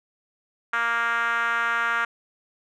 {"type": "tone with band-pass filter", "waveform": "5% pulse", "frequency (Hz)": 233.1, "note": "A#3", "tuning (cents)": 0, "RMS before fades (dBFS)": -24, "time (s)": [0.73, 2.05], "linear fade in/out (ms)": 5, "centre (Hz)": 1400, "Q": 3.4, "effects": []}